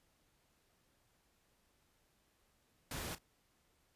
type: noise with echo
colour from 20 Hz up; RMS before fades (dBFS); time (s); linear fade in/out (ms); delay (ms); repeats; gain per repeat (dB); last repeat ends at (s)
pink; -43; 2.91-3.15; 2; 34; 1; -15; 3.184
effects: pink hiss -75 dBFS RMS until 3.95 s + resampled to 32000 Hz